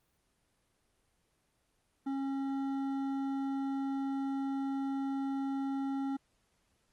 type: tone with hard clipping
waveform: triangle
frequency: 272.6 Hz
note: C#4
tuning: 29 cents flat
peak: -34 dBFS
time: 2.06-6.17 s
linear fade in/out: 10 ms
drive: 13 dB
effects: pink hiss -75 dBFS RMS until 6.92 s + Opus 24 kbps